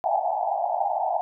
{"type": "band-pass noise", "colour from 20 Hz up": "pink", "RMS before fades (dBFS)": -25, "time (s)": [0.04, 1.21], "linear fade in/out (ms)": 0, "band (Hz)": [650, 870], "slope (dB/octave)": 96, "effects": []}